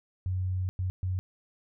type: tone bursts at uneven times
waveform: sine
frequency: 92.5 Hz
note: F#2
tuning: in tune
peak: -27 dBFS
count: 3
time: 0.26-0.69 / 0.79-0.9 / 1.03-1.19 s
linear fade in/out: 0 ms
effects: none